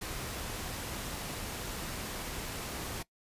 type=noise; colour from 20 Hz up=pink; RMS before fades=-39 dBFS; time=0.01-3.03 s; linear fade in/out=10 ms; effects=noise-tail reverb RT60 0.1 s tail -20 dB re dry + resampled to 32000 Hz